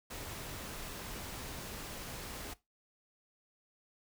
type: noise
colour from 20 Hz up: pink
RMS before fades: -44 dBFS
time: 0.1-2.54 s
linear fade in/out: 10 ms
effects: noise-tail reverb RT60 0.2 s tail -18 dB re dry